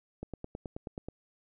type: click train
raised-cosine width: 2 ms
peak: -25 dBFS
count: 9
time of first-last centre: 0.23-1.086 s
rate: 9.35 Hz
effects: none